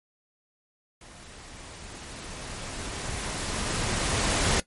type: noise with level ramp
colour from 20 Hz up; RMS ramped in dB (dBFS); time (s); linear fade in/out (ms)
pink; -48 to -23; 1.01-4.6; 2
effects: noise-tail reverb RT60 0.1 s tail -17 dB re dry + MP3 48 kbps